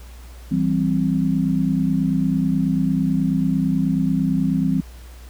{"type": "chord", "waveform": "sine", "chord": "C major", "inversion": "first", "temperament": "equal with one note detuned", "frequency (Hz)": [164.81, 193.97, 261.6], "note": ["E3", "G3", "C4"], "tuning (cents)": [0, -18, 0], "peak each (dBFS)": -21, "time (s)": [0.51, 4.81], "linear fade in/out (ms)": 10, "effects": ["added 60 Hz sine -37 dBFS peak until 5.29 s", "pink hiss -48 dBFS RMS until 5.29 s"]}